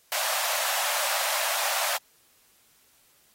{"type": "high-pass noise", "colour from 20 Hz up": "pink", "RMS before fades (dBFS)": -28, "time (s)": [0.12, 1.97], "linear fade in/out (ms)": 2, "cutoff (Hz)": 560, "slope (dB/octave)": 96, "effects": ["white hiss -62 dBFS RMS until 3.34 s", "AAC 48 kbps"]}